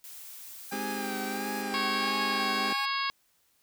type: noise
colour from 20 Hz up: blue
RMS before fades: -45 dBFS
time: 0.04-1.62 s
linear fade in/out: 0 ms
type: tone with vibrato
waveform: 25% pulse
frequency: 799 Hz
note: G5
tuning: 33 cents sharp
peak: -32 dBFS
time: 0.71-2.86 s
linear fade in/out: 10 ms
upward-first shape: sine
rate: 1.5 Hz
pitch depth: 66 cents each way
type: chord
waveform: sawtooth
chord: Ab major seventh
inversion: none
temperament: just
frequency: 207.7 / 259.6 / 311.5 / 389.3 Hz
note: Ab3 / C4 / Eb4 / G4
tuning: 0 / -13 / +2 / -12 cents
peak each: -33 / -34 / -39 / -36 dBFS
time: 0.72-2.73 s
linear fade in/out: 5 ms
type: harmonic tone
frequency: 550 Hz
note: C#5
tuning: 14 cents flat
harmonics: 2 / 3 / 4 / 5 / 6 / 7 / 8 / 9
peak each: -31 / -37 / -36 / -38 / -39 / -41 / -39 / -38 dBFS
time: 1.74-3.1 s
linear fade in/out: 0 ms
effects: white hiss -69 dBFS RMS until 3.62 s